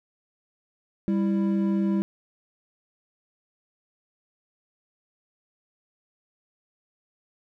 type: tone pair together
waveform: triangle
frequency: 197.6 / 330.7 Hz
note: G3 / E4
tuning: +14 / +6 cents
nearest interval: major sixth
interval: 892 cents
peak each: -20 / -26 dBFS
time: 1.08-2.02 s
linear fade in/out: 0 ms
effects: none